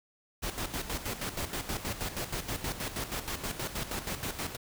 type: noise with tremolo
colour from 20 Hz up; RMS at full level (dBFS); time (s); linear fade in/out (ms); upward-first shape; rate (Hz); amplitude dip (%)
pink; -34; 0.42-4.57; 20; square; 6.3; 65
effects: none